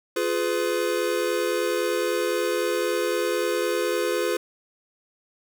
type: chord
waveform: square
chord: F diminished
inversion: none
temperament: just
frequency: 349.2 / 419.1 / 502.9 Hz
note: F4 / Ab4 / Cb5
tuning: 0 / +16 / +31 cents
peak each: -28 / -28 / -27 dBFS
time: 0.16-4.37 s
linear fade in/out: 5 ms
effects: none